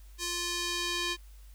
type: tone with band-pass filter sweep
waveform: square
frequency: 349.2 Hz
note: F4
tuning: in tune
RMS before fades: -33 dBFS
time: 0.18-1.17 s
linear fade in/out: 50 ms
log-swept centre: 6200 to 3700 Hz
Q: 1.1
effects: added 50 Hz sine -48 dBFS peak until 1.54 s + white hiss -63 dBFS RMS until 1.54 s